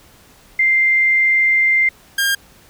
sine / sawtooth tone pair in turn, 2093 / 1608.9 Hz, C7 / G6, 0 / +45 cents, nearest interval perfect fourth, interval 455 cents, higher first, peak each -11 dBFS, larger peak neither, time 0.59-1.89 / 2.18-2.35 s, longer first, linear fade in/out 5 ms, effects pink hiss -48 dBFS RMS until 2.69 s

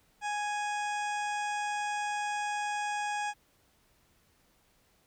harmonic tone, 830.6 Hz, G#5, in tune, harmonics 1 / 2 / 3 / 4 / 6 / 7 / 8 / 9 / 10, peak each -32 / -38 / -41 / -47 / -51 / -53 / -51 / -50 / -53 dBFS, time 0.21-3.34 s, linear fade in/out 50 ms, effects pink hiss -68 dBFS RMS until 5.06 s

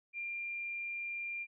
sine tone, 2389 Hz, D7, 29 cents sharp, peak -37 dBFS, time 0.13-1.47 s, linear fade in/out 50 ms, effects none

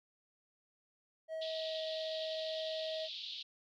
triangle tone with pitch glide, 640 to 634.8 Hz, D#5 to D#5, +49 to +35 cents, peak -36 dBFS, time 1.28-3.09 s, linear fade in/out 50 ms, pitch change -14 cents, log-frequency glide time 1.47-1.79 s
pink band-pass noise, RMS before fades -45 dBFS, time 1.41-3.43 s, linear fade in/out 10 ms, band 3100 to 4300 Hz, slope 48 dB/octave
effects none

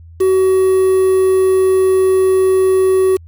triangle tone with quantisation, 377.5 Hz, F#4, 35 cents sharp, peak -7 dBFS, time 0.2-3.17 s, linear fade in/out 10 ms, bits 5, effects added 83 Hz sine -35 dBFS peak until 3.27 s

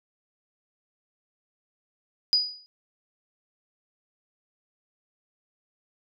sine tone with exponential decay, 4928 Hz, D#8, 17 cents flat, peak -15 dBFS, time 2.33-2.66 s, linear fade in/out 0 ms, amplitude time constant 71 ms, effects none

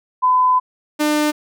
sine / sawtooth tone pair in turn, 1010 / 300.3 Hz, B5 / D4, +39 / +39 cents, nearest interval octave + major sixth, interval 2100 cents, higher first, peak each -11 / -11 dBFS, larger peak neither, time 0.22-0.6 / 0.99-1.32 s, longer first, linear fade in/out 20 ms, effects none

